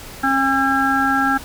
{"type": "harmonic tone", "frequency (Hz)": 270, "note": "C#4", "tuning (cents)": -45, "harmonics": [1, 3, 5, 6], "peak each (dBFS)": [-20, -20, -20, -20], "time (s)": [0.23, 1.38], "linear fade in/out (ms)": 10, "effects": ["pink hiss -36 dBFS RMS until 1.44 s"]}